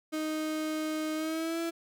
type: tone with pitch glide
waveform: 35% pulse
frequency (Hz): 311.1 to 333.4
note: D#4 to E4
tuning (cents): 0 to +20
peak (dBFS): -29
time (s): 0.12-1.71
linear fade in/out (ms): 20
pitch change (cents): +120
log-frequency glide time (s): 1.15-1.6
effects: none